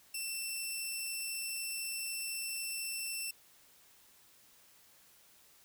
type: tone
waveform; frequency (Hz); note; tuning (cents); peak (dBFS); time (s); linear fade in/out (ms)
10% pulse; 2686; E7; +32; -28; 0.14-3.31; 5
effects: white hiss -63 dBFS RMS until 5.64 s